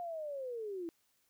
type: linear sweep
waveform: sine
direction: down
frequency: 711 to 324.2 Hz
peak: -38 dBFS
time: 0-0.89 s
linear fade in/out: 0 ms
effects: white hiss -75 dBFS RMS until 1.29 s

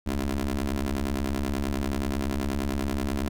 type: ring-modulated tone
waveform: 20% pulse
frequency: 68.4 Hz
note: C#2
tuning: 23 cents flat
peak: -18 dBFS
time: 0.06-3.29 s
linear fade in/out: 10 ms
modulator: 142 Hz
effects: none

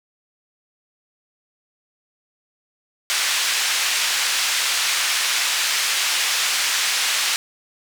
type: band-pass noise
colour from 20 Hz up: pink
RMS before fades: -21 dBFS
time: 3.1-7.36 s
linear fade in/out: 0 ms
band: 1900 to 8100 Hz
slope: 12 dB/octave
effects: none

